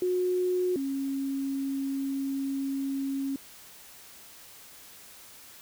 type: tone pair in turn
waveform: sine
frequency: 363.2 / 272.9 Hz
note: F#4 / C#4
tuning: -32 / -27 cents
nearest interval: perfect fourth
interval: 495 cents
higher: first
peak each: -24 / -28 dBFS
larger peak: first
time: 0.02-0.76 / 0.76-3.36 s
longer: second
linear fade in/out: 2 ms
effects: white hiss -50 dBFS RMS until 5.61 s